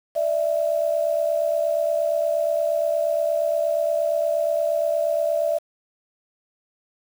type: tone pair together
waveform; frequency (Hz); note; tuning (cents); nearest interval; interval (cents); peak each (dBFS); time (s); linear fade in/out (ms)
sine; 591.5 / 660; D5 / E5; +12 / +2; major second; 190; -22; 0.15-5.59; 20
effects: 7-bit